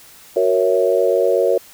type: chord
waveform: sine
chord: F# dominant seventh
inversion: none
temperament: equal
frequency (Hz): 370 / 466.2 / 554.4 / 659.3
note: F#4 / A#4 / C#5 / E5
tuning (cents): 0 / 0 / 0 / 0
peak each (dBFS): -19 / -17 / -17 / -22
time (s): 0.36-1.58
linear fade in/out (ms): 5
effects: white hiss -44 dBFS RMS until 1.73 s